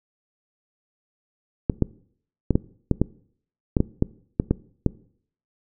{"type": "clicks", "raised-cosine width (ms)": 3, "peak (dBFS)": -5, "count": 12, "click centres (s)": [1.698, 1.823, 2.507, 2.555, 2.913, 3.016, 3.768, 3.804, 4.024, 4.399, 4.51, 4.863], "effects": ["noise-tail reverb RT60 0.6 s tail -21 dB re dry"]}